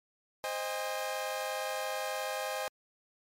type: chord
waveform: sawtooth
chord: Ab major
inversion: first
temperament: equal with one note detuned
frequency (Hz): 523.3 / 622.3 / 810.7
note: C5 / Eb5 / Ab5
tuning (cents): 0 / 0 / -42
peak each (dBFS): -34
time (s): 0.44-2.68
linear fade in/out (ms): 0
effects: MP3 64 kbps